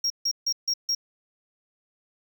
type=tone bursts; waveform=triangle; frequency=5588 Hz; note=F8; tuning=in tune; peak=-21 dBFS; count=5; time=0.04-0.95 s; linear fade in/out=5 ms; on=62 ms; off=150 ms; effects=none